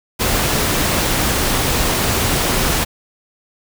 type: noise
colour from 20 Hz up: pink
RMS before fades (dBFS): -17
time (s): 0.19-2.85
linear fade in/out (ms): 20
effects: none